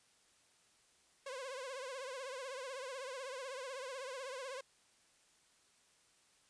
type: tone with vibrato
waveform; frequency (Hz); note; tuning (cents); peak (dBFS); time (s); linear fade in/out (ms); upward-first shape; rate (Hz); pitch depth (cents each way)
sawtooth; 525; C5; +6; -39; 1.26-4.61; 5; triangle; 16; 130
effects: white hiss -70 dBFS RMS until 6.49 s + resampled to 22050 Hz